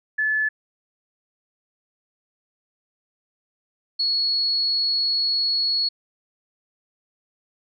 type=tone pair in turn; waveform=sine; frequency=1729 / 4357 Hz; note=A6 / C#8; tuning=-31 / -31 cents; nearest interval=octave + major third; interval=1600 cents; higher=second; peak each=-19 / -19 dBFS; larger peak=neither; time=0.18-0.49 / 3.99-5.89 s; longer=second; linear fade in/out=10 ms; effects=none